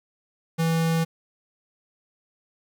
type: tone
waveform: square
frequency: 164 Hz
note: E3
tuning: 9 cents flat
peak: -21 dBFS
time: 0.58-1.05 s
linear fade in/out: 20 ms
effects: 10-bit